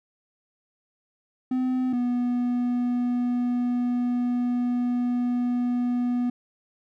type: tone pair in turn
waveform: triangle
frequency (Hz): 255.3 / 244.6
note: C4 / B3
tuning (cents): -42 / -16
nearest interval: minor second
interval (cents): 74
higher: first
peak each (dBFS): -20 / -20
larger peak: neither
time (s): 1.51-1.93 / 1.93-6.3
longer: second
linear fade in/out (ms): 5
effects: none